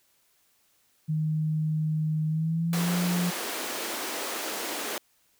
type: tone with pitch glide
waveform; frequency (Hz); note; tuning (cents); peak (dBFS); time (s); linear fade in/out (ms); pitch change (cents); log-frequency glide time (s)
sine; 155.56 to 176.64; D#3 to F3; 0 to +20; -24; 1.08-3.31; 20; +220; 2.28-2.96
type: high-pass noise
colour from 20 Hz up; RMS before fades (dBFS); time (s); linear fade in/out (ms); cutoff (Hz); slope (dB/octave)
pink; -33; 2.73-4.98; 2; 290; 24
effects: white hiss -67 dBFS RMS until 5.39 s